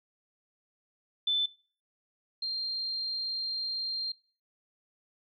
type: tone pair in turn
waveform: sine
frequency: 3520 / 4186 Hz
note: A7 / C8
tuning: 0 / 0 cents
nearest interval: minor third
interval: 300 cents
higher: second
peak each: -24 / -30 dBFS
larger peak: first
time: 1.27-1.46 / 2.42-4.12 s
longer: second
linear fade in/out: 5 ms
effects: noise-tail reverb RT60 0.4 s tail -22 dB re dry + MP3 48 kbps